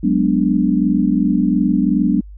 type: chord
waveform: sine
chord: G# half-diminished seventh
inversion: third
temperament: equal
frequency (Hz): 185 / 207.7 / 246.9 / 293.7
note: F#3 / G#3 / B3 / D4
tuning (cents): 0 / 0 / 0 / 0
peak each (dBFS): -18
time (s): 0.03-2.21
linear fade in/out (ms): 10
effects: added 50 Hz sine -33 dBFS peak until 2.37 s